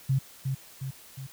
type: tone with echo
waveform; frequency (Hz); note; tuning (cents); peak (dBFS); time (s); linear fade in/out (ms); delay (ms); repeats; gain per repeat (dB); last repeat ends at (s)
sine; 133.8; C3; +39; -21; 0.09-0.19; 10; 360; 3; -5; 1.27
effects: white hiss -51 dBFS RMS until 1.32 s